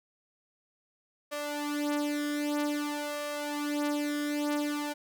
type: tone with flanger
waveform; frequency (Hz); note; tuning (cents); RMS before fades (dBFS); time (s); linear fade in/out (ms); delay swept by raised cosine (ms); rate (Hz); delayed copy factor
sawtooth; 293.7; D4; 0; -32; 1.31-4.94; 20; 1.8 to 4; 0.52; +0.8
effects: none